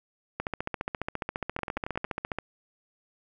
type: two click trains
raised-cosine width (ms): 0.5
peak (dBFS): -19 / -15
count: 6 / 30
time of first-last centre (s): 1.59-2.049 / 0.4-2.386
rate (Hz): 10.9 / 14.6
effects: none